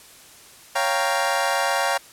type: chord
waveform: 25% pulse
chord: G half-diminished seventh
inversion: second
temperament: equal with one note detuned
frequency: 554.4 / 696 / 784 / 932.3 Hz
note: Db5 / F5 / G5 / Bb5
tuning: 0 / -6 / 0 / 0 cents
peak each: -22 dBFS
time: 0.75-1.98 s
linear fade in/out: 10 ms
effects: white hiss -47 dBFS RMS until 2.12 s + low-pass 12000 Hz 12 dB/octave